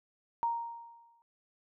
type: tone with exponential decay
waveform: sine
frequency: 932.3 Hz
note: A#5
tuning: in tune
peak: -26 dBFS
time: 0.43-1.22 s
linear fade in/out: 0 ms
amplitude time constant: 170 ms
effects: none